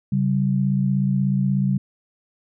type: tone pair together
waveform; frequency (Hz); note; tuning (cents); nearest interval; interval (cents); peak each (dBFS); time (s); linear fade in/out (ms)
sine; 136.5 / 193.04; C#3 / G3; -26 / -26; tritone; 600; -20; 0.12-1.78; 5
effects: none